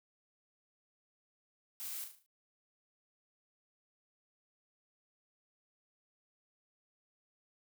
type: noise with echo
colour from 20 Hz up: blue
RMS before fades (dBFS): -43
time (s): 1.8-2.04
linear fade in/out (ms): 0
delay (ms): 37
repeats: 6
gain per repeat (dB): -6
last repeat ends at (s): 2.262
effects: none